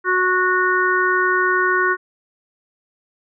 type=harmonic tone; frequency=367.6 Hz; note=F#4; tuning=11 cents flat; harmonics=1 / 3 / 4 / 5; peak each=-21 / -20 / -18 / -23 dBFS; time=0.04-1.97 s; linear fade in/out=50 ms; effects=none